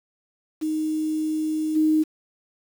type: tone with level steps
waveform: sine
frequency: 311.1 Hz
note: D#4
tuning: in tune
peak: -22 / -16 dBFS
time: 0.61-2.04 s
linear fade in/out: 20 ms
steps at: 1.75 s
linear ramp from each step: 20 ms
effects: 7-bit